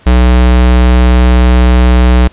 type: tone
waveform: square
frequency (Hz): 61.74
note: B1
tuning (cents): 0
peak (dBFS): -4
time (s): 0.06-2.28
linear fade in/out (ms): 10
effects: pink hiss -42 dBFS RMS until 2.32 s + resampled to 8000 Hz